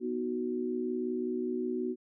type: chord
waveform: sine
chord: B major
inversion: none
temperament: equal with one note detuned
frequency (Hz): 245.7 / 311.1 / 370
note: B3 / D#4 / F#4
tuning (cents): -9 / 0 / 0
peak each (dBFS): -34 / -39 / -33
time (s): 0-1.96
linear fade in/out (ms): 50
effects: none